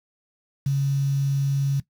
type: tone with quantisation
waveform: sine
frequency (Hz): 138.59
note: C#3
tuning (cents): 0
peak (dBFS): -19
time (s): 0.66-1.8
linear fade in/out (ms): 5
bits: 7
effects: noise-tail reverb RT60 0.1 s tail -17 dB re dry